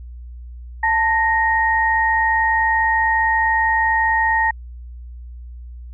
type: tone pair together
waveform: sine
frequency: 887.2 / 1864.7 Hz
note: A5 / A#6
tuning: +14 / 0 cents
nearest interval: octave + minor second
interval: 1286 cents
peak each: -17 dBFS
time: 0.83-4.51 s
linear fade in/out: 5 ms
effects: added 60 Hz sine -32 dBFS peak until 5.93 s